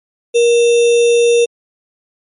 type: tone with sample-and-hold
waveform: sine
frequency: 471.9 Hz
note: A#4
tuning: 21 cents sharp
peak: -7 dBFS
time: 0.34-1.46 s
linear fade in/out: 20 ms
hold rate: 3150 Hz
effects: MP3 48 kbps